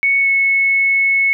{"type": "tone with pitch glide", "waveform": "sine", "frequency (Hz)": [2217, 2198], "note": ["C#7", "C#7"], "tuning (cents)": [0, -15], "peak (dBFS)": -11, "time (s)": [0.03, 1.33], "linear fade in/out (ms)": 0, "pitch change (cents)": -15, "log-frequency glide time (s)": [0.2, 0.28], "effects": []}